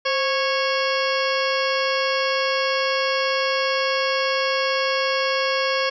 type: harmonic tone with a mistuned harmonic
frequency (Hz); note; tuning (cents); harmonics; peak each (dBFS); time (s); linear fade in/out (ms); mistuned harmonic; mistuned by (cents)
551; C#5; -11; 1 / 2 / 3 / 4 / 5 / 6 / 8 / 9 / 10; -23 / -26 / -28 / -29 / -30 / -31 / -32 / -33 / -33; 0.05-5.9; 10; 1; -75
effects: none